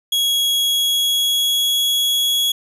40% pulse tone with pitch glide, 3322 to 3343 Hz, G#7 to G#7, 0 to +11 cents, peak -14 dBFS, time 0.12-2.52 s, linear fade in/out 5 ms, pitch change +11 cents, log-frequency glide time 0.51-1.8 s, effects none

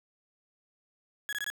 35% pulse tone bursts, 1674 Hz, G#6, 13 cents sharp, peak -30 dBFS, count 4, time 1.29-1.501 s, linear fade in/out 0 ms, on 37 ms, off 21 ms, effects none

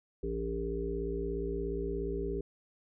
harmonic tone, 57 Hz, A#1, 38 cents flat, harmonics 1 / 3 / 5 / 7 / 8, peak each -37 / -42 / -42 / -35 / -42 dBFS, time 0.23-2.41 s, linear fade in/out 5 ms, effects none

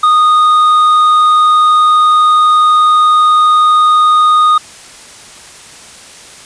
sine tone with hard clipping, 1236 Hz, D#6, 12 cents flat, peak -6 dBFS, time 0.03-4.58 s, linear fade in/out 5 ms, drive 4 dB, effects white hiss -34 dBFS RMS until 6.45 s + resampled to 22050 Hz

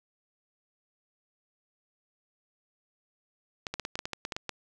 clicks, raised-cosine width 0.2 ms, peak -16 dBFS, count 12, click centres 3.668 / 3.74 / 3.797 / 3.851 / 3.955 / 3.991 / 4.055 / 4.133 / 4.251 / 4.322 / 4.365 / 4.493 s, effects none

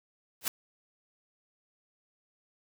white noise with exponential growth, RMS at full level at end -24 dBFS, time 0.41-0.48 s, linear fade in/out 2 ms, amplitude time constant 15 ms, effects none

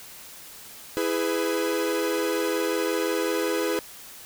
45% pulse chord, E major, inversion none, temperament equal with one note detuned, 329.6 / 415.3 / 500.5 Hz, E4 / G#4 / B4, 0 / 0 / +23 cents, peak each -28 dBFS, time 0.97-3.79 s, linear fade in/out 0 ms, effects white hiss -44 dBFS RMS until 4.25 s

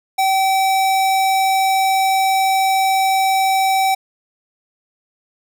square tone, 769 Hz, G5, 33 cents flat, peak -14 dBFS, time 0.18-3.95 s, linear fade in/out 10 ms, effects none

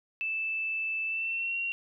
sine tone with pitch glide, 2637 to 2747 Hz, E7 to F7, 0 to -29 cents, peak -29 dBFS, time 0.21-1.72 s, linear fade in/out 0 ms, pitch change +71 cents, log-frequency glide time 1.06-1.58 s, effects none

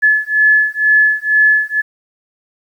sine beating tone pair, 1717 / 1719.1 Hz, A6 / A6, -43 / -41 cents, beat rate 2.1 Hz, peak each -12 dBFS, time 0.02-1.82 s, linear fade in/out 20 ms, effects 8-bit

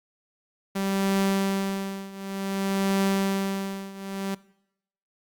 sawtooth tone with tremolo, 195.1 Hz, G3, 8 cents flat, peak -17 dBFS, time 0.75-4.35 s, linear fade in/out 10 ms, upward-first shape triangle, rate 0.55 Hz, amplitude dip 90%, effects noise-tail reverb RT60 0.8 s tail -21 dB re dry + Opus 48 kbps

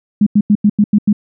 sine tone bursts, 207.7 Hz, G#3, in tune, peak -6 dBFS, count 7, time 0.21-1.129 s, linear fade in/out 5 ms, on 55 ms, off 89 ms, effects none

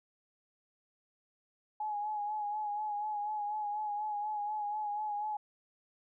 sine tone with vibrato, 839 Hz, G#5, 17 cents sharp, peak -33 dBFS, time 1.8-5.37 s, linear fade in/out 5 ms, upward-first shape sine, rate 4.1 Hz, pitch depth 38 cents each way, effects none

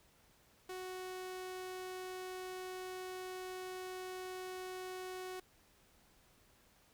sawtooth tone, 370 Hz, F#4, in tune, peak -39 dBFS, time 0.69-5.4 s, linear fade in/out 5 ms, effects pink hiss -68 dBFS RMS until 6.93 s

